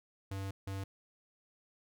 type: tone bursts at uneven times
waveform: square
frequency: 97.3 Hz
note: G2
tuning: 12 cents flat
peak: -38 dBFS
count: 2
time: 0.31-0.51 / 0.67-0.84 s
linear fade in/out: 5 ms
effects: none